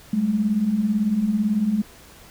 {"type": "beating tone pair", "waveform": "sine", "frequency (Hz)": [196, 214], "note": ["G3", "A3"], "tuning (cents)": [0, -48], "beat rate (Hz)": 18, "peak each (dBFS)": [-25, -19], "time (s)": [0.13, 1.82], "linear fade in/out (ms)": 5, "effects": ["pink hiss -47 dBFS RMS until 2.3 s"]}